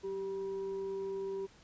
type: tone with frequency modulation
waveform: sine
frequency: 389.2 Hz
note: G4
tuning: 12 cents flat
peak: -35 dBFS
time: 0.03-1.47 s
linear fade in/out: 20 ms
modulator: 577 Hz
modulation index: 0.29
effects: pink hiss -61 dBFS RMS until 1.63 s + resampled to 16000 Hz